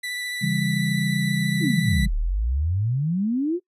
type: tone with vibrato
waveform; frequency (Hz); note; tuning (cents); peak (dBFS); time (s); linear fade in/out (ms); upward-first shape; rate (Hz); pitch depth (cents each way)
30% pulse; 1975.5; B6; 0; -25; 0.03-2.06; 10; sine; 14; 12
type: chord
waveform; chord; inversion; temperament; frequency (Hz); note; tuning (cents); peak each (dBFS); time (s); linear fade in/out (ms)
sine; C# diminished; none; just; 138.59 / 166.31 / 199.57; C#3 / E3 / G3; 0 / +16 / +31; -25; 0.41-2.08; 20
type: exponential two-way sweep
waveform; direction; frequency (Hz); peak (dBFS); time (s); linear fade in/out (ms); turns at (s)
sine; down then up; 372.1 to 35.43 to 372.1; -20; 1.6-3.6; 50; 2.15
effects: noise-tail reverb RT60 0.1 s tail -23 dB re dry + resampled to 32000 Hz